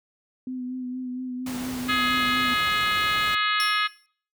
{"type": "tone with vibrato", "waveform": "sine", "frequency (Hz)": 253, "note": "B3", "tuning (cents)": 42, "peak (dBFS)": -29, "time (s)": [0.47, 2.54], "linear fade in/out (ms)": 2, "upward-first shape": "sine", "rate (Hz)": 4.3, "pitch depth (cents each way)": 27}
{"type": "noise", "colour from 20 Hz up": "pink", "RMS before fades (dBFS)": -36, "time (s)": [1.46, 3.35], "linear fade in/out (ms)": 5}
{"type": "harmonic tone", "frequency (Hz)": 420, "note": "G#4", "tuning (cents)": 19, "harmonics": [3, 4, 5, 6, 7, 8, 9, 10], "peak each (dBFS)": [-25, -27, -29, -31, -32, -33, -34, -35], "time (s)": [1.88, 3.88], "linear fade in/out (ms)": 20}
{"type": "tone with exponential decay", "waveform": "sawtooth", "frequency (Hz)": 5430, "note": "F8", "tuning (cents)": -50, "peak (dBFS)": -22, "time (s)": [3.6, 4.06], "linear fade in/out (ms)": 0, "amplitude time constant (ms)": 98}
{"effects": ["noise-tail reverb RT60 0.5 s tail -21 dB re dry", "high-pass 60 Hz 12 dB/octave"]}